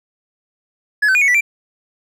triangle tone with pitch steps, 1697 / 1532 / 2447 / 2213 / 1965 / 2351 Hz, G#6 / G6 / D#7 / C#7 / B6 / D7, +37 / -40 / -29 / -3 / -9 / +1 cents, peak -9 dBFS, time 1.02-1.41 s, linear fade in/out 10 ms, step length 65 ms, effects none

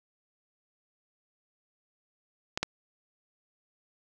clicks, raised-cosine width 0.2 ms, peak -12 / -10 dBFS, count 2, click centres 2.575 / 2.63 s, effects none

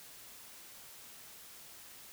silence, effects white hiss -53 dBFS RMS until 2.12 s

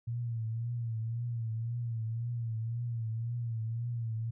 sine tone with vibrato, 115.6 Hz, A#2, 14 cents flat, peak -32 dBFS, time 0.07-4.31 s, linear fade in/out 10 ms, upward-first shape triangle, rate 1.9 Hz, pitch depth 78 cents each way, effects none

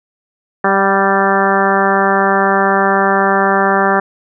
harmonic tone with a mistuned harmonic, 196 Hz, G3, in tune, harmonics 1 / 2 / 3 / 4 / 5 / 6 / 7 / 8 / 9, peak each -19 / -17 / -19 / -16 / -20 / -18 / -20 / -20 / -20 dBFS, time 0.64-4 s, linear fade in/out 5 ms, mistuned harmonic 4, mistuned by -20 cents, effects none

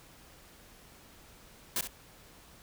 white noise with echo, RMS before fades -31 dBFS, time 1.76-1.81 s, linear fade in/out 2 ms, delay 64 ms, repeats 1, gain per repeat -9 dB, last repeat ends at 1.874 s, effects pink hiss -56 dBFS RMS until 2.62 s

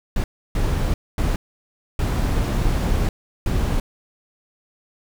brown noise bursts at uneven times, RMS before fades -20 dBFS, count 5, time 0.16-0.24 / 0.55-0.94 / 1.18-1.36 / 1.99-3.09 / 3.46-3.8 s, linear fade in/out 2 ms, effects none

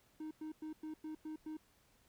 triangle tone bursts, 311.1 Hz, D#4, in tune, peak -40 dBFS, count 7, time 0.2-1.57 s, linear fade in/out 5 ms, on 110 ms, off 100 ms, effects pink hiss -71 dBFS RMS until 2.08 s

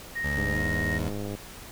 sine tone, 1864.7 Hz, A#6, in tune, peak -28 dBFS, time 0.15-0.99 s, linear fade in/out 20 ms
20% pulse tone with pitch glide, 71 to 80.16 Hz, C#2 to E2, +42 to -48 cents, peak -24 dBFS, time 0.23-1.1 s, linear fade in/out 20 ms, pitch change +210 cents, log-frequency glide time 0.47-0.64 s
click train, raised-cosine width 2 ms, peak -22 dBFS, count 100, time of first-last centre 0.38-1.351 s, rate 102 Hz
effects pink hiss -44 dBFS RMS until 1.71 s

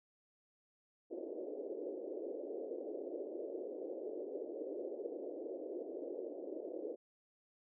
pink band-pass noise, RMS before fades -44 dBFS, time 1.1-6.96 s, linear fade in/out 20 ms, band 320 to 560 Hz, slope 48 dB/octave, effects none

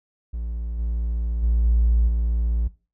triangle tone with level steps, 57.4 Hz, A#1, 26 cents flat, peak -24 / -20 / -14 / -12 / -17 dBFS, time 0.33-2.68 s, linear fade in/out 10 ms, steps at 0.78 / 1.42 / 1.64 / 2.07 s, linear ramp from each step 20 ms, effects noise-tail reverb RT60 0.3 s tail -18 dB re dry + tanh soft clip ceiling -11 dBFS

